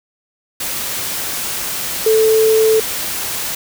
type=tone in noise; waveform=sine; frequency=440 Hz; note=A4; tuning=in tune; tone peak=-9 dBFS; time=2.06-2.8 s; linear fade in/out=5 ms; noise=white; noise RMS=-22 dBFS; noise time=0.6-3.55 s; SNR=+10 dB; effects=none